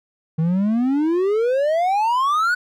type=exponential sweep; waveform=triangle; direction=up; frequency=155.7 to 1500 Hz; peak=-14 dBFS; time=0.38-2.55 s; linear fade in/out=10 ms; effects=none